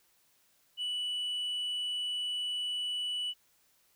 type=tone; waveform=sine; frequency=2960 Hz; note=F#7; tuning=in tune; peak=-29 dBFS; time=0.77-3.34 s; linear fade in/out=50 ms; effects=tanh soft clip ceiling -31 dBFS + white hiss -69 dBFS RMS until 3.95 s